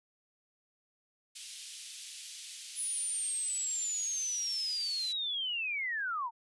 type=high-pass noise; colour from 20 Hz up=pink; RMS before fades=-45 dBFS; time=1.35-5.13 s; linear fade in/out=10 ms; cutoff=2900 Hz; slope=24 dB/octave
type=linear sweep; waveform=sine; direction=down; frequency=9956 to 880 Hz; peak=-32 dBFS; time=2.75-6.31 s; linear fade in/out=50 ms
effects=resampled to 24000 Hz